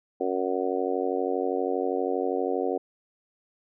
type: harmonic tone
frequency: 92.5 Hz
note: F#2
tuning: in tune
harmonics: 3 / 4 / 5 / 6 / 7 / 8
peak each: -32 / -30 / -29 / -33 / -37 / -33 dBFS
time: 0.2-2.78 s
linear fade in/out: 10 ms
effects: none